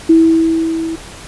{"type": "tone with level ramp", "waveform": "sine", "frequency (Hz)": 326.2, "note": "E4", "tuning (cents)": -18, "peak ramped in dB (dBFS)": [-3, -18], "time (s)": [0.09, 0.96], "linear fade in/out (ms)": 10, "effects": ["pink hiss -33 dBFS RMS until 1.27 s", "resampled to 24000 Hz"]}